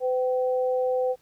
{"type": "tone pair together", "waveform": "sine", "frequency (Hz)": [507, 770.5], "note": ["B4", "G5"], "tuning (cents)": [45, -30], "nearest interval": "perfect fifth", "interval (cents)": 725, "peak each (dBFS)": [-22, -31], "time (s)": [0, 1.16], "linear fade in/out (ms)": 50, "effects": ["pink hiss -63 dBFS RMS until 1.21 s"]}